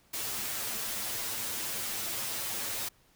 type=noise with comb filter; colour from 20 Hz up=white; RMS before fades=-35 dBFS; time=0.13-2.89 s; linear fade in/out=10 ms; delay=8.9 ms; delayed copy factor=+0.8; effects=pink hiss -65 dBFS RMS until 3.15 s